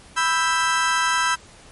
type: chord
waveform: 35% pulse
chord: E minor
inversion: second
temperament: just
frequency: 988.9 / 1318.5 / 1582.2 Hz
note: B5 / E6 / G6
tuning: +2 / 0 / +16 cents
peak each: -21 dBFS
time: 0.16-1.36 s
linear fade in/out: 20 ms
effects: pink hiss -47 dBFS RMS until 1.71 s + MP3 48 kbps